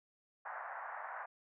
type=band-pass noise; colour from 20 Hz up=pink; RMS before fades=-45 dBFS; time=0.45-1.26 s; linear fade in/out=10 ms; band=650 to 1800 Hz; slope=48 dB/octave; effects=none